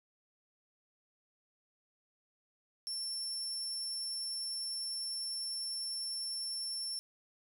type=tone; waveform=35% pulse; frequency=5410 Hz; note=E8; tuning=44 cents sharp; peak=-34 dBFS; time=2.87-6.99 s; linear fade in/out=0 ms; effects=11-bit